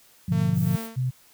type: chord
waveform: sine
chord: G# diminished seventh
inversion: none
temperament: equal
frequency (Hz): 103.83 / 123.47 / 146.83 / 174.61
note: G#2 / B2 / D3 / F3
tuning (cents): 0 / 0 / 0 / 0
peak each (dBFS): -28 / -27 / -26 / -23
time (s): 0.28-0.77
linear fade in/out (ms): 10
type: tone with tremolo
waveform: sawtooth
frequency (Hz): 225.7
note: A3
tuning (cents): +44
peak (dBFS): -27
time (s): 0.32-0.96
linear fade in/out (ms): 2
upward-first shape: triangle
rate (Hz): 2.7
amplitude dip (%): 90
type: noise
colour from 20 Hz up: violet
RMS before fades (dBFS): -40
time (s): 0.53-0.9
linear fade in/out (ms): 50
type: tone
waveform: sine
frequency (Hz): 127.6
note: C3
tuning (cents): -43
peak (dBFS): -22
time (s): 0.96-1.11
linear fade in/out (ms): 20
effects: white hiss -56 dBFS RMS until 1.33 s